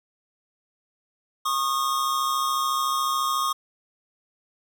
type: tone pair together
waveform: square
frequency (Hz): 1093 / 1226.9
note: C#6 / D#6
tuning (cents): -25 / -25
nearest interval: major second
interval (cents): 200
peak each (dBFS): -26 / -26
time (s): 1.45-3.53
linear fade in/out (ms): 10
effects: none